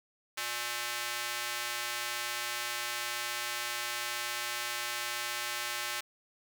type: tone with high-pass filter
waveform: square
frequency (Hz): 119.5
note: A#2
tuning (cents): +43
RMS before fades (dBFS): -36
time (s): 0.37-6.01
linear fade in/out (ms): 10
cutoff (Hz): 1600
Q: 0.76
effects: none